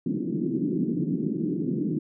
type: band-pass noise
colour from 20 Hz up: white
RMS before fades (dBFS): -27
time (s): 0.06-1.99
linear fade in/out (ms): 5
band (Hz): 150 to 340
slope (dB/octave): 48
effects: none